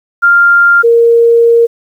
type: tone pair in turn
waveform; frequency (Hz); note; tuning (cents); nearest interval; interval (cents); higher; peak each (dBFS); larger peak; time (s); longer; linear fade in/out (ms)
sine; 1396 / 465.9; F6 / A#4; -1 / -1; octave + perfect fifth; 1900; first; -3; neither; 0.22-0.83 / 0.83-1.67; second; 20
effects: 7-bit